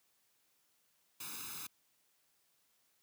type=noise with comb filter; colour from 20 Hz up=white; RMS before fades=-45 dBFS; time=1.2-1.67 s; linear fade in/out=5 ms; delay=0.79 ms; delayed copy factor=+1; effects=white hiss -75 dBFS RMS until 3.02 s + high-pass 80 Hz 12 dB/octave